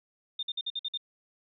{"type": "tone bursts", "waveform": "sine", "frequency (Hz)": 3629, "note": "A#7", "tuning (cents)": -47, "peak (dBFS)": -30, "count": 7, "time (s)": [0.39, 0.975], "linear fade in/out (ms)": 5, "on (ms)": 39, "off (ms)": 52, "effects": []}